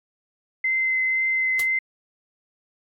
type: tone with vibrato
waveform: sine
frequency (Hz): 2063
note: C7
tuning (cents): -25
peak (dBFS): -19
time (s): 0.64-1.79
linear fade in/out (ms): 5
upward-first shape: triangle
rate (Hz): 2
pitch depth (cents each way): 11
type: noise with exponential decay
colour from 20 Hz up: white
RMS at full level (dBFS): -25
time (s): 1.59-1.68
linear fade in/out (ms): 5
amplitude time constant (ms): 19
effects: MP3 64 kbps